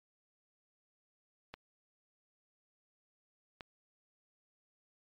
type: clicks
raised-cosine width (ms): 0.3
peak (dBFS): -28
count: 2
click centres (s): 1.54 / 3.608
effects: MP3 96 kbps